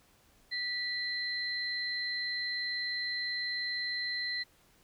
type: tone pair together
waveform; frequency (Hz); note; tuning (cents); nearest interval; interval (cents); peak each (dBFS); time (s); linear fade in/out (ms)
sine; 1961 / 4100; B6 / C8; -13 / -36; octave + minor second; 1277; -35 / -35; 0.51-4.44; 20
effects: pink hiss -65 dBFS RMS until 4.83 s